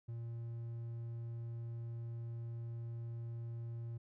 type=tone; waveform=triangle; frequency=116.54 Hz; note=A#2; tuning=in tune; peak=-39 dBFS; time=0.08-3.98 s; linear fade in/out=10 ms; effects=none